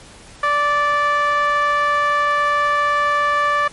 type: tone with band-pass filter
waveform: sawtooth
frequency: 584 Hz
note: D5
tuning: 10 cents flat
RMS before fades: -17 dBFS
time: 0.43-3.68 s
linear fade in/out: 5 ms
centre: 1400 Hz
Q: 6.8
effects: pink hiss -42 dBFS RMS until 3.72 s + MP3 48 kbps